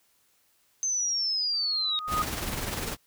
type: linear sweep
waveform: sine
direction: down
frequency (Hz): 6272 to 3729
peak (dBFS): -25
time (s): 0.83-1.99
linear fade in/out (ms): 0
type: tone with exponential growth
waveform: sine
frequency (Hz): 1244.5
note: D#6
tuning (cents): 0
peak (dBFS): -22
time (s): 1.53-2.22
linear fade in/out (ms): 1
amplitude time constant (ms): 150
type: noise with tremolo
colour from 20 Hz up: pink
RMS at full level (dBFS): -30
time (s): 2.07-2.97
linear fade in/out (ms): 50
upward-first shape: triangle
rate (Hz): 20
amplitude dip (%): 55
effects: white hiss -67 dBFS RMS until 3.06 s